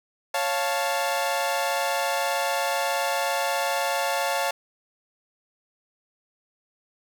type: chord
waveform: sawtooth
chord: Db augmented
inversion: none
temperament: equal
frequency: 554.4 / 698.5 / 880 Hz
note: Db5 / F5 / A5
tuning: 0 / 0 / 0 cents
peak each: -24 dBFS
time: 0.34-4.51 s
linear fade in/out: 5 ms
effects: none